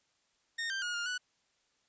sawtooth tone with pitch steps, 1840 / 1575 / 1439 / 1410 / 1480 Hz, A#6 / G6 / F#6 / F6 / F#6, -23 / +8 / -49 / +16 / 0 cents, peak -30 dBFS, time 0.58-1.18 s, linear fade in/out 10 ms, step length 120 ms, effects white hiss -74 dBFS RMS until 1.88 s + resampled to 16000 Hz

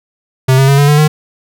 square tone with pitch steps, 130.81 / 134.88 / 139.07 / 143.39 / 147.85 / 152.45 Hz, C3 / C#3 / C#3 / D3 / D3 / D#3, 0 / -47 / +6 / -41 / +12 / -35 cents, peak -6 dBFS, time 0.48-1.08 s, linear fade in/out 10 ms, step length 100 ms, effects none

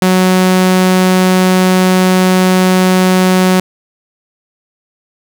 sawtooth tone, 185 Hz, F#3, in tune, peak -3 dBFS, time 0.02-3.6 s, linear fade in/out 2 ms, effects none

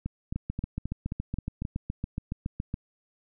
two click trains, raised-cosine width 5 ms, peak -18 / -19 dBFS, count 18 / 7, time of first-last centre 0.36-2.741 / 0.06-1.652 s, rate 7.14 / 3.77 Hz, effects none

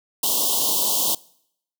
white band-stop noise, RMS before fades -21 dBFS, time 0.23-1.15 s, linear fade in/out 5 ms, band 1100 to 2900 Hz, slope 96 dB/octave, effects noise-tail reverb RT60 0.7 s tail -23 dB re dry + high-pass 200 Hz 12 dB/octave

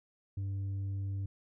triangle tone with tanh clipping, 98 Hz, G2, in tune, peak -34 dBFS, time 0.37-1.26 s, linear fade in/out 5 ms, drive 8 dB, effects none

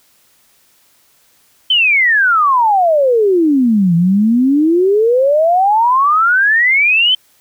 sine exponential two-way sweep, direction down then up, 3121 to 165.1 to 3121 Hz, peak -8 dBFS, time 1.7-7.15 s, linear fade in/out 5 ms, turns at 3.95 s, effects white hiss -53 dBFS RMS until 7.4 s

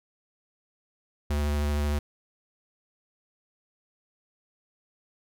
square tone with vibrato, 73.42 Hz, D2, in tune, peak -25 dBFS, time 1.3-1.99 s, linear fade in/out 5 ms, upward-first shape sine, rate 13 Hz, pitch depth 16 cents each way, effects none

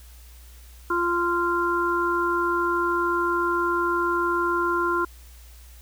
harmonic tone, 346.7 Hz, F4, 13 cents flat, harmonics 1 / 3 / 4, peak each -25 / -25 / -25 dBFS, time 0.9-5.05 s, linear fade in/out 5 ms, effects added 60 Hz sine -44 dBFS peak until 5.81 s + white hiss -53 dBFS RMS until 5.81 s

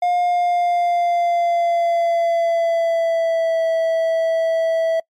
triangle tone with pitch glide, 710 to 654.8 Hz, F5 to E5, +28 to -12 cents, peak -13 dBFS, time 0.02-5 s, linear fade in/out 5 ms, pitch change -140 cents, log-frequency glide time 0.2-3.65 s, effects noise-tail reverb RT60 0.1 s tail -25 dB re dry + MP3 64 kbps

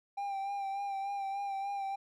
triangle tone with vibrato, 792 Hz, G5, 18 cents sharp, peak -32 dBFS, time 0.17-1.96 s, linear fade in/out 10 ms, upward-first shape sine, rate 3.4 Hz, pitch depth 30 cents each way, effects none

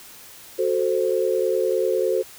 sine chord, F# diminished, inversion none, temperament equal, 370 / 440 / 523.3 Hz, F#4 / A4 / C5, 0 / 0 / 0 cents, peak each -23 dBFS, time 0.58-2.23 s, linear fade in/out 20 ms, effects white hiss -44 dBFS RMS until 2.38 s

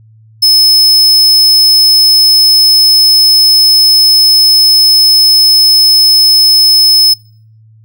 45% pulse tone, 5200 Hz, E8, 24 cents flat, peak -4 dBFS, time 0.42-7.14 s, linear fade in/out 10 ms, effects noise-tail reverb RT60 0.5 s tail -25 dB re dry + added 110 Hz sine -38 dBFS peak until 7.84 s

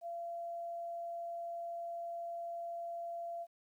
sine tone, 683 Hz, F5, 39 cents flat, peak -39 dBFS, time 0.01-3.47 s, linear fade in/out 50 ms, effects 12-bit

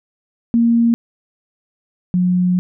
sine tone pair in turn, 233.1 / 180.34 Hz, A#3 / F#3, 0 / -44 cents, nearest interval major third, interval 444 cents, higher first, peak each -10 / -12 dBFS, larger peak first, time 0.54-0.94 / 2.14-2.59 s, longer second, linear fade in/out 0 ms, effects none

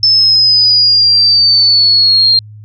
sine exponential sweep, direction down, 5274 to 4186 Hz, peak -5 dBFS, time 0.03-2.39 s, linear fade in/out 2 ms, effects added 106 Hz sine -30 dBFS peak until 2.64 s

